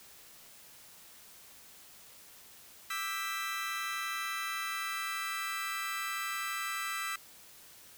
30% pulse chord, E minor seventh, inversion third, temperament just, 1186.7 / 1318.5 / 1582.2 / 1977.8 Hz, D6 / E6 / G6 / B6, +18 / 0 / +16 / +2 cents, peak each -39 / -36 / -40 / -36 dBFS, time 2.9-7.16 s, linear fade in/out 5 ms, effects white hiss -55 dBFS RMS until 7.97 s

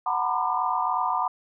sine tone cluster, 741 / 907 / 975 / 1018 / 1201 Hz, F#5 / A#5 / B5 / C6 / D6, +2 / -48 / -23 / -48 / +38 cents, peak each -29 dBFS, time 0.06-1.28 s, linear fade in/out 5 ms, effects none

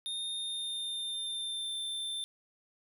square tone with pitch glide, 3658 to 3564 Hz, A#7 to A7, -33 to +22 cents, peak -35 dBFS, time 0.06-2.24 s, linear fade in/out 0 ms, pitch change -45 cents, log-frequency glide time 0.33-1.76 s, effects none

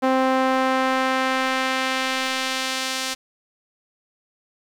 sawtooth tone with band-pass filter sweep, 261.6 Hz, C4, in tune, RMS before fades -22 dBFS, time 0.02-3.15 s, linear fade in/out 20 ms, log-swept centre 720 to 5200 Hz, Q 0.77, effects 8-bit

